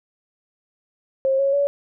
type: tone with pitch steps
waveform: sine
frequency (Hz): 535 / 550.7 / 566.8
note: C5 / C#5 / C#5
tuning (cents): +38 / -11 / +38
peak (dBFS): -16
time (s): 1.25-1.67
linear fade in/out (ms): 0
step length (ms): 140
effects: none